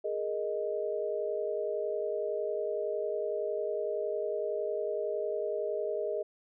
sine chord, Ab suspended second, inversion none, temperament equal, 415.3 / 466.2 / 622.3 Hz, Ab4 / Bb4 / Eb5, 0 / 0 / 0 cents, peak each -34 / -36 / -34 dBFS, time 0.04-6.23 s, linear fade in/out 10 ms, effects none

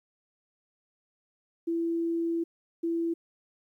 sine tone bursts at uneven times, 334.3 Hz, E4, 24 cents sharp, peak -26 dBFS, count 2, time 1.67-2.44 / 2.83-3.14 s, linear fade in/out 10 ms, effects 11-bit

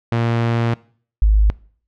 sawtooth / sine tone pair in turn, 116.54 / 52.23 Hz, A#2 / G#1, 0 / +11 cents, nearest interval octave + major second, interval 1389 cents, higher first, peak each -12 / -9 dBFS, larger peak second, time 0.12-0.74 / 1.22-1.5 s, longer first, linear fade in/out 0 ms, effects noise-tail reverb RT60 0.5 s tail -22 dB re dry + low-pass 3000 Hz 12 dB/octave

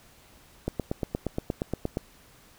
click train, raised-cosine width 2 ms, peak -14 dBFS, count 12, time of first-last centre 0.68-1.971 s, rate 8.52 Hz, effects pink hiss -56 dBFS RMS until 2.58 s

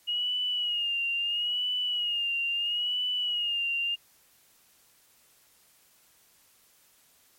sine tone with vibrato, 2875 Hz, F7, 50 cents sharp, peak -26 dBFS, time 0.07-3.96 s, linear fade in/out 20 ms, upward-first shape sine, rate 0.75 Hz, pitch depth 62 cents each way, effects white hiss -62 dBFS RMS until 7.38 s + MP3 64 kbps

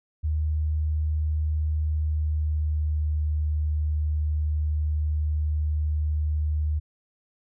sine tone with pitch glide, 76.9 to 76.02 Hz, D#2 to D#2, -20 to -40 cents, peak -22 dBFS, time 0.23-6.8 s, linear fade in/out 20 ms, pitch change -20 cents, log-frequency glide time 1.95-3.14 s, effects none

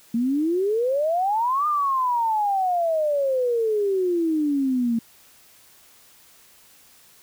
sine exponential two-way sweep, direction up then down, 225.5 to 1224 to 225.5 Hz, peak -19 dBFS, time 0.14-4.99 s, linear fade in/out 5 ms, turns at 1.67 s, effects white hiss -53 dBFS RMS until 7.22 s

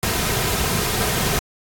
pink noise with comb filter, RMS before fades -21 dBFS, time 0.03-1.39 s, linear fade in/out 0 ms, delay 3.5 ms, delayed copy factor -0.5, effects AAC 64 kbps

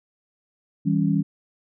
sine chord, C# diminished, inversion first, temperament equal with one note detuned, 161.33 / 196 / 277.2 Hz, E3 / G3 / C#4, -37 / 0 / 0 cents, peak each -22 / -22 / -24 dBFS, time 0.85-1.23 s, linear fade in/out 20 ms, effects none

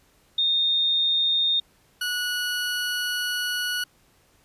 sine / 20% pulse tone pair in turn, 3667 / 1466.6 Hz, A#7 / F#6, -29 / -16 cents, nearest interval octave + major third, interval 1587 cents, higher first, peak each -19 / -20 dBFS, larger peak first, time 0.38-1.6 / 2.01-3.84 s, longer second, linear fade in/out 5 ms, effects pink hiss -61 dBFS RMS until 4.44 s + resampled to 32000 Hz

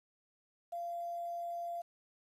sine tone with quantisation, 689 Hz, F5, 24 cents flat, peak -37 dBFS, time 0.72-1.82 s, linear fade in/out 10 ms, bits 10, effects resampled to 32000 Hz

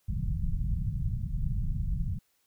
pink low-pass noise, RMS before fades -30 dBFS, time 0.08-2.19 s, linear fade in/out 10 ms, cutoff 180 Hz, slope 48 dB/octave, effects white hiss -72 dBFS RMS until 2.46 s

